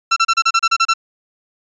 sawtooth tone bursts, 1347 Hz, E6, 37 cents sharp, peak -7 dBFS, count 10, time 0.11-0.938 s, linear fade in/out 10 ms, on 54 ms, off 32 ms, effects resampled to 16000 Hz

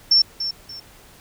sine tone with echo, 5410 Hz, E8, 44 cents sharp, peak -11 dBFS, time 0.11-0.22 s, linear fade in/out 5 ms, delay 290 ms, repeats 2, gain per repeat -11 dB, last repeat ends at 0.8 s, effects pink hiss -48 dBFS RMS until 1.2 s

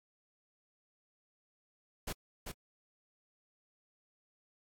pink noise with echo, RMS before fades -38 dBFS, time 2.07-2.13 s, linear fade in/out 10 ms, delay 390 ms, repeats 1, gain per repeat -4 dB, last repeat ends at 2.52 s, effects AAC 64 kbps

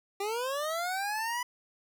25% pulse linear sweep, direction up, 390.5 to 994 Hz, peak -27 dBFS, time 0.2-1.43 s, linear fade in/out 5 ms, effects none

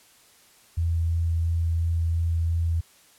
sine tone with vibrato, 83.3 Hz, E2, 19 cents sharp, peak -21 dBFS, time 0.77-2.81 s, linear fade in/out 10 ms, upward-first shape sine, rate 2.9 Hz, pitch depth 9 cents each way, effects white hiss -56 dBFS RMS until 3.18 s + low-pass 12000 Hz 12 dB/octave

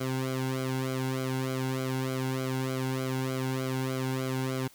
sawtooth tone with flanger, 130.81 Hz, C3, in tune, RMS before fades -31 dBFS, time 0-4.68 s, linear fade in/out 10 ms, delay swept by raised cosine 1.1 to 1.67 ms, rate 3.3 Hz, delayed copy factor -1, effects white hiss -57 dBFS RMS until 4.74 s

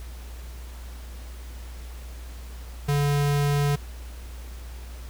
square tone, 143.9 Hz, D3, 35 cents flat, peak -21 dBFS, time 2.88-3.76 s, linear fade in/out 10 ms, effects added 60 Hz sine -36 dBFS peak until 5.09 s + pink hiss -48 dBFS RMS until 5.09 s

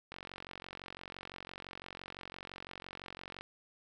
click train, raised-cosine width 0.3 ms, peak -28 dBFS, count 152, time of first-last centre 0.12-3.41 s, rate 45.9 Hz, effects none

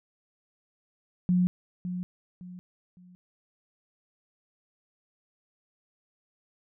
sine tone with echo, 180 Hz, F#3, 47 cents flat, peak -20 dBFS, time 1.29-1.47 s, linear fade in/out 0 ms, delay 560 ms, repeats 3, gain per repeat -10 dB, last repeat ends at 3.15 s, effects none

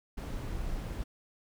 brown noise, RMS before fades -36 dBFS, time 0.17-1.04 s, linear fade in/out 10 ms, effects none

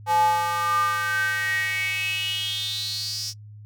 square tone with high-pass filter sweep, 171.5 Hz, F3, 31 cents flat, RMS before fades -25 dBFS, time 0.06-3.34 s, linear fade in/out 50 ms, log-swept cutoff 780 to 5400 Hz, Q 8, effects noise-tail reverb RT60 0.1 s tail -23 dB re dry + added 105 Hz sine -40 dBFS peak until 3.65 s

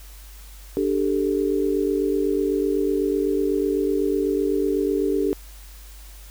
sine chord, D suspended fourth, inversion none, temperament equal, 293.7 / 392 / 440 Hz, D4 / G4 / A4, 0 / 0 / 0 cents, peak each -24 / -22 / -25 dBFS, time 0.77-5.33 s, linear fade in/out 0 ms, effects added 49 Hz sine -40 dBFS peak until 6.3 s + white hiss -48 dBFS RMS until 6.3 s

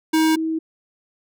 square / sine tone pair in turn, 317.4 / 320.9 Hz, D#4 / E4, +35 / -46 cents, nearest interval unison, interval 19 cents, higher second, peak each -15 / -20 dBFS, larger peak first, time 0.13-0.36 / 0.36-0.59 s, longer neither, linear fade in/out 10 ms, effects none

